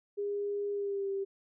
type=tone with pitch glide; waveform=sine; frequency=406.8 to 392.3 Hz; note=G#4 to G4; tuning=-36 to +1 cents; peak=-31 dBFS; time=0.17-1.25 s; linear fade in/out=20 ms; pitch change=-63 cents; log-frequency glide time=0.72-1.1 s; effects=none